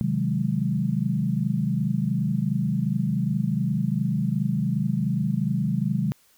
sine chord, Ab dominant seventh, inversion first, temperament equal, 130.81 / 155.56 / 185 / 207.7 Hz, C3 / Eb3 / Gb3 / Ab3, 0 / 0 / 0 / 0 cents, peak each -27 dBFS, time 0.01-6.12 s, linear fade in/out 0 ms, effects white hiss -60 dBFS RMS until 6.37 s

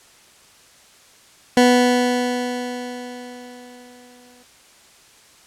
20% pulse tone with exponential decay, 246.9 Hz, B3, in tune, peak -5 dBFS, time 1.57-4.43 s, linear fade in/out 2 ms, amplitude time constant 620 ms, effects white hiss -50 dBFS RMS until 5.46 s + low-pass 9000 Hz 12 dB/octave

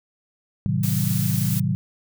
sine chord, A diminished seventh, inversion none, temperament just, 110 / 132 / 158.4 / 190.08 Hz, A2 / C3 / Eb3 / Gb3, 0 / +16 / +31 / +47 cents, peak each -25 dBFS, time 0.66-1.75 s, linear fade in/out 0 ms
blue noise, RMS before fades -30 dBFS, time 0.83-1.6 s, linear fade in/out 5 ms
effects none

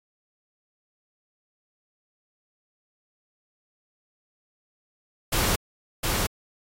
pink noise with echo, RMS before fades -23 dBFS, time 5.32-5.56 s, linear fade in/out 10 ms, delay 710 ms, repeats 1, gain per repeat -2 dB, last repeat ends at 6.27 s, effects AAC 48 kbps

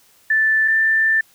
sine tone pair in turn, 1760 / 1776.3 Hz, A6 / A6, 0 / +16 cents, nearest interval unison, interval 16 cents, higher second, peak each -13 dBFS, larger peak neither, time 0.3-0.68 / 0.68-1.21 s, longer second, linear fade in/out 5 ms, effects white hiss -54 dBFS RMS until 1.34 s

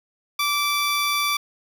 15% pulse tone, 1164 Hz, D6, 16 cents flat, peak -14 dBFS, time 0.39-1.37 s, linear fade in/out 5 ms, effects none

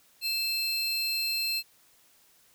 45% pulse tone pair together, 2637 / 4186 Hz, E7 / C8, 0 / 0 cents, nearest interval minor sixth, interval 800 cents, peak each -33 / -28 dBFS, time 0.21-1.63 s, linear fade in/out 50 ms, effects white hiss -62 dBFS RMS until 2.54 s

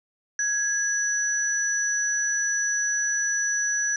sine tone pair together, 1661.2 / 5920 Hz, G#6 / F#8, 0 / 0 cents, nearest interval octave + minor seventh, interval 2200 cents, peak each -25 dBFS, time 0.39-3.96 s, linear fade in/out 2 ms, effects none

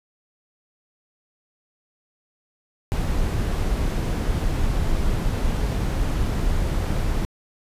brown noise, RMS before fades -22 dBFS, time 2.92-7.25 s, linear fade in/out 0 ms, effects resampled to 32000 Hz

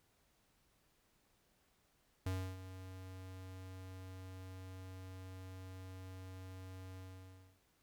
square tone with ADSR envelope, 93.5 Hz, F#2, 19 cents sharp, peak -36 dBFS, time 2.26-7.6 s, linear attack 4 ms, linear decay 300 ms, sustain -13 dB, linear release 620 ms, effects pink hiss -75 dBFS RMS until 7.82 s

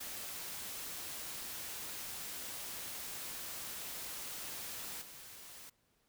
white noise with level steps, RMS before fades -44 / -52 dBFS, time 0-5.7 s, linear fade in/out 10 ms, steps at 5.01 s, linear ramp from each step 10 ms, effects pink hiss -75 dBFS RMS until 6.08 s

